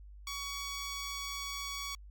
10% pulse tone, 1126 Hz, C#6, 27 cents sharp, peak -29 dBFS, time 0.27-1.95 s, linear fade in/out 2 ms, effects added 50 Hz sine -48 dBFS peak until 2.1 s + MP3 96 kbps

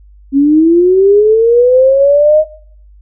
sine linear sweep, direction up, 270 to 627 Hz, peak -4 dBFS, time 0.32-2.45 s, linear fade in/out 50 ms, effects noise-tail reverb RT60 0.5 s tail -17 dB re dry + added 50 Hz sine -37 dBFS peak until 3.01 s

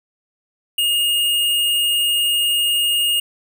square tone, 2848 Hz, F7, 33 cents sharp, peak -16 dBFS, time 0.78-3.2 s, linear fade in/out 5 ms, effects none

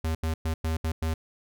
square tone bursts at uneven times, 80.3 Hz, E2, 45 cents flat, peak -26 dBFS, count 6, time 0.04-0.15 / 0.23-0.34 / 0.45-0.54 / 0.64-0.77 / 0.84-0.92 / 1.02-1.14 s, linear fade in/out 5 ms, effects none

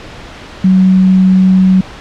sine tone, 187.4 Hz, F#3, 22 cents sharp, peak -4 dBFS, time 0.64-1.81 s, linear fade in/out 5 ms, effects pink hiss -30 dBFS RMS until 2 s + low-pass 4000 Hz 12 dB/octave

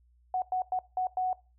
sine tone bursts at uneven times, 740 Hz, F#5, in tune, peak -26 dBFS, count 5, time 0.34-0.42 / 0.52-0.62 / 0.72-0.79 / 0.97-1.07 / 1.17-1.33 s, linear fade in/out 2 ms, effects noise-tail reverb RT60 0.3 s tail -21 dB re dry + added 60 Hz sine -61 dBFS peak until 1.58 s

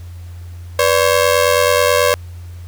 sawtooth ring-modulated tone, 539 Hz, C#5, 49 cents flat, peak -4 dBFS, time 0.79-2.14 s, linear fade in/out 0 ms, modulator 44.6 Hz, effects added 87 Hz sine -29 dBFS peak until 2.67 s + pink hiss -48 dBFS RMS until 2.67 s

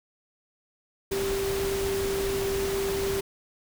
sine tone in noise, 392 Hz, G4, in tune, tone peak -26 dBFS, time 1.11-3.21 s, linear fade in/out 10 ms, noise pink, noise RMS -33 dBFS, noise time 1.11-3.21 s, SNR +4 dB, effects none

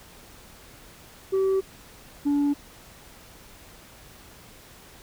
sine tone pair in turn, 384.3 / 287.3 Hz, G4 / D4, -34 / -38 cents, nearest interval perfect fourth, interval 504 cents, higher first, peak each -17 dBFS, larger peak neither, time 1.32-1.61 / 2.25-2.54 s, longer neither, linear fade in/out 20 ms, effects tanh soft clip ceiling -19 dBFS + pink hiss -49 dBFS RMS until 5.02 s

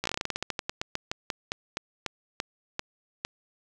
slowing click train, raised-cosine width 0.2 ms, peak -12 dBFS, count 25, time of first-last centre 0.04-3.25 s, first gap 15 ms, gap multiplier 1.16, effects none

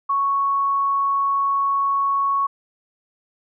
sine tone, 1108.7 Hz, C#6, in tune, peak -17 dBFS, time 0.09-2.47 s, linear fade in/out 10 ms, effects none

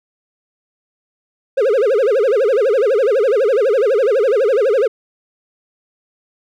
triangle tone with vibrato, 471.2 Hz, A#4, 19 cents sharp, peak -9 dBFS, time 1.57-4.88 s, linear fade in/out 10 ms, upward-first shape sine, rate 12 Hz, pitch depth 280 cents each way, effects none

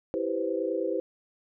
sine chord, C major seventh, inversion first, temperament equal, 329.6 / 392 / 493.9 / 523.3 Hz, E4 / G4 / B4 / C5, 0 / 0 / 0 / 0 cents, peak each -32 dBFS, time 0.14-1 s, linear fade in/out 0 ms, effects none

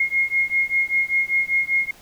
sine beating tone pair, 2145 / 2150.1 Hz, C7 / C7, +42 / +47 cents, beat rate 5.1 Hz, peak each -21 dBFS, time 0-1.91 s, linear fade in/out 5 ms, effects pink hiss -49 dBFS RMS until 2.01 s

